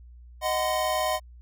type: chord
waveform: square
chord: C diminished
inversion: first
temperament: equal with one note detuned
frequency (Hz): 622.3 / 740 / 1025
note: Eb5 / Gb5 / C6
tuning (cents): 0 / 0 / -36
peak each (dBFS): -28 / -30 / -30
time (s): 0.41-1.2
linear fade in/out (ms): 50
effects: added 60 Hz sine -45 dBFS peak until 1.41 s